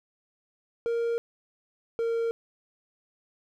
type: tone pair in turn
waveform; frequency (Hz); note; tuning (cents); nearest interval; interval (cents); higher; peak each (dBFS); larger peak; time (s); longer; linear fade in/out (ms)
triangle; 466.2 / 460.8; A#4 / A#4; 0 / -20; unison; 20; first; -23; neither; 0.86-1.18 / 1.99-2.31; neither; 0
effects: none